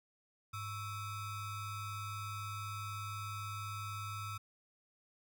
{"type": "ring-modulated tone", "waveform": "square", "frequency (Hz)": 606, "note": "D#5", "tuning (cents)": -46, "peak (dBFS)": -38, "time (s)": [0.53, 4.38], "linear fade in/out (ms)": 10, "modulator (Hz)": 709, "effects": []}